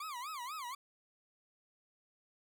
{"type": "tone with vibrato", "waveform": "40% pulse", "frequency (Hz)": 1108.7, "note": "C#6", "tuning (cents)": 0, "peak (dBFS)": -40, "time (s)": [0, 0.75], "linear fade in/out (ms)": 5, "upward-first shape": "sine", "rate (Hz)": 4.1, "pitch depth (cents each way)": 260, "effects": []}